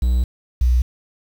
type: tone pair in turn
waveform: triangle / sine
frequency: 61.1 / 61.4 Hz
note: B1 / B1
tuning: -18 / -9 cents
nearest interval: unison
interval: 9 cents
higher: second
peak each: -12 dBFS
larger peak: neither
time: 0.02-0.24 / 0.61-0.82 s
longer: first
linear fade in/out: 5 ms
effects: 7-bit

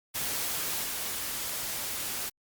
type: noise with level steps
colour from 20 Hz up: white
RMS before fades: -32 / -34 dBFS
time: 0.14-2.3 s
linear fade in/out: 20 ms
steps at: 0.84 s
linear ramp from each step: 2 ms
effects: Opus 48 kbps

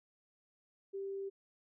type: tone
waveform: sine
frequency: 392 Hz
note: G4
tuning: in tune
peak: -38 dBFS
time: 0.93-1.3 s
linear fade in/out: 20 ms
effects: none

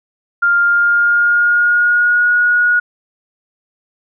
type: tone with pitch glide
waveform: sine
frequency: 1400 to 1450.2 Hz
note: F6 to F#6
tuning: +4 to -35 cents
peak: -9 dBFS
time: 0.42-2.8 s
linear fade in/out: 10 ms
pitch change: +61 cents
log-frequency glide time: 0.58-2.31 s
effects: none

